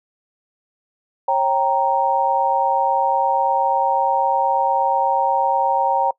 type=chord; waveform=sine; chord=G diminished; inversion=second; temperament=equal with one note detuned; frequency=545.5 / 784 / 932.3 Hz; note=Db5 / G5 / Bb5; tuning=-28 / 0 / 0 cents; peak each=-22 / -19 / -18 dBFS; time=1.28-6.11 s; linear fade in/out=5 ms; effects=noise-tail reverb RT60 0.1 s tail -23 dB re dry